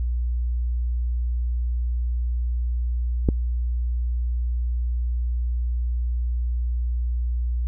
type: click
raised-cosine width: 3 ms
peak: -6 dBFS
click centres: 3.288 s
effects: added 60 Hz sine -21 dBFS peak until 7.67 s